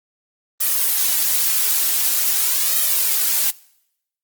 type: noise with flanger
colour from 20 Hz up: blue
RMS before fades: -18 dBFS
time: 0.6-3.51 s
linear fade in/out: 10 ms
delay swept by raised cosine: 1.6 to 4.7 ms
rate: 0.46 Hz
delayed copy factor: +0.7
effects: noise-tail reverb RT60 0.8 s tail -23 dB re dry + Opus 24 kbps